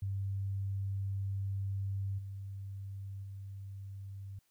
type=tone with level steps; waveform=sine; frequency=98 Hz; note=G2; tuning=in tune; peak=-33 / -40 / -42 dBFS; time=0.02-4.39 s; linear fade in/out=5 ms; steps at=2.18 / 3.23 s; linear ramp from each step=10 ms; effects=white hiss -75 dBFS RMS until 4.5 s